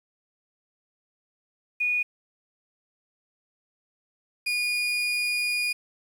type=tone pair in turn; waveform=sine / 35% pulse; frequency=2460 / 2444 Hz; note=D#7 / D#7; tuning=-20 / -32 cents; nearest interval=unison; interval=12 cents; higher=first; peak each=-22 dBFS; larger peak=neither; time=1.8-2.03 / 4.46-5.73 s; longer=second; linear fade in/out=10 ms; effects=low-pass 12000 Hz 12 dB/octave + 9-bit